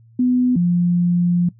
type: tone pair in turn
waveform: sine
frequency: 250 / 175.1 Hz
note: B3 / F3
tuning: +21 / +5 cents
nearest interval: tritone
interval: 616 cents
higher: first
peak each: -13 dBFS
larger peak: neither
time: 0.19-0.56 / 0.56-1.49 s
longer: second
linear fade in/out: 5 ms
effects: noise-tail reverb RT60 0.1 s tail -20 dB re dry + added 114 Hz sine -46 dBFS peak until 1.59 s